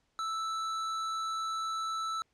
triangle tone with hard clipping, 1318 Hz, E6, 1 cent flat, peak -34 dBFS, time 0.19-2.22 s, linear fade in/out 0 ms, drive 18 dB, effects pink hiss -75 dBFS RMS until 2.33 s + low-pass 7000 Hz 12 dB/octave

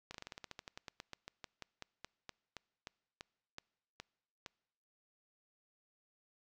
slowing click train, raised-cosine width 0.2 ms, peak -28 dBFS, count 27, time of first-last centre 0.11-4.462 s, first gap 34 ms, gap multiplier 1.11, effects noise-tail reverb RT60 1.0 s tail -26 dB re dry

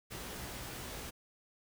pink noise with comb filter, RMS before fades -44 dBFS, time 0.1-1.11 s, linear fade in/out 20 ms, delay 16 ms, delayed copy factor +0.55, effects none

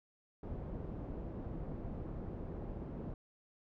pink low-pass noise, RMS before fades -43 dBFS, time 0.43-3.14 s, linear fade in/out 2 ms, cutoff 490 Hz, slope 12 dB/octave, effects none

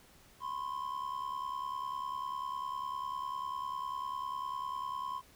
triangle ring-modulated tone, 1042 Hz, C6, 7 cents flat, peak -31 dBFS, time 0.4-5.22 s, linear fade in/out 50 ms, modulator 35 Hz, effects pink hiss -61 dBFS RMS until 5.35 s

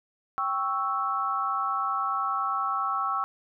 sine chord, C# diminished, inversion second, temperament equal, 784 / 1108.7 / 1318.5 Hz, G5 / C#6 / E6, 0 / 0 / 0 cents, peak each -33 / -29 / -28 dBFS, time 0.38-3.24 s, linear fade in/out 0 ms, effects none

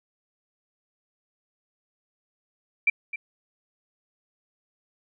sine tone with echo, 2346 Hz, D7, 2 cents flat, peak -16 dBFS, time 2.87-2.9 s, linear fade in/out 5 ms, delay 260 ms, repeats 1, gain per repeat -13 dB, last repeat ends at 3.16 s, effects none

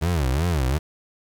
30% pulse tone with vibrato, 75 Hz, D2, 37 cents sharp, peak -17 dBFS, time 0.01-0.79 s, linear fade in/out 20 ms, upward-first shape sine, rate 2.7 Hz, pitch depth 300 cents each way, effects 8-bit

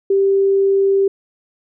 sine tone, 392 Hz, G4, in tune, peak -11 dBFS, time 0.1-1.08 s, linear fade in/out 5 ms, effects none

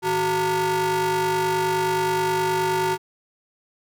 45% pulse ring-modulated tone, 265.5 Hz, C4, 25 cents sharp, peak -17 dBFS, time 0.02-2.98 s, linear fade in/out 50 ms, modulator 639 Hz, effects none

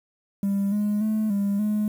triangle tone with pitch steps, 198.7 / 208 / 216.4 / 200.7 / 211.1 Hz, G3 / G#3 / A3 / G3 / G#3, +24 / +3 / -29 / +41 / +29 cents, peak -18 dBFS, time 0.43-1.88 s, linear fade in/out 2 ms, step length 290 ms, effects tanh soft clip ceiling -16 dBFS + 8-bit

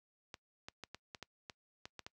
clicks, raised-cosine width 0.2 ms, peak -28 dBFS, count 10, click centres 0.342 / 0.685 / 0.837 / 0.946 / 1.148 / 1.227 / 1.498 / 1.855 / 1.993 / 2.065 s, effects noise-tail reverb RT60 0.1 s tail -24 dB re dry + high-pass 60 Hz 12 dB/octave

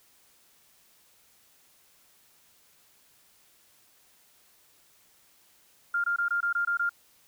sine tone bursts, 1400 Hz, F6, 4 cents sharp, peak -24 dBFS, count 8, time 5.94-6.894 s, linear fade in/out 5 ms, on 100 ms, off 22 ms, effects white hiss -62 dBFS RMS until 7.27 s

